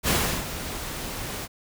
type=noise with ADSR envelope; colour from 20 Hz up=pink; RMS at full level=-21 dBFS; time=0.03-1.48 s; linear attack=56 ms; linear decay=350 ms; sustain=-12 dB; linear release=41 ms; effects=none